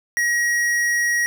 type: tone with tanh clipping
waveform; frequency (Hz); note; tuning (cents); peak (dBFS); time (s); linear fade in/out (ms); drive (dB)
triangle; 1900; A#6; +33; -19; 0.17-1.26; 0; 18
effects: none